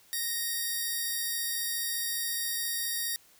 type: tone pair together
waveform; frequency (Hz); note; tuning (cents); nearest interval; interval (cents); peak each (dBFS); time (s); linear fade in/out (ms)
5% pulse; 1864.7 / 4699; A#6 / D8; 0 / 0; octave + major third; 1600; -21 / -28; 0.13-3.16; 0
effects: white hiss -60 dBFS RMS until 3.39 s